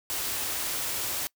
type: band-stop noise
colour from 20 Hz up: white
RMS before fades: -31 dBFS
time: 0.1-1.27 s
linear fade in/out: 0 ms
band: 150 to 230 Hz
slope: 96 dB/octave
effects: noise-tail reverb RT60 0.1 s tail -24 dB re dry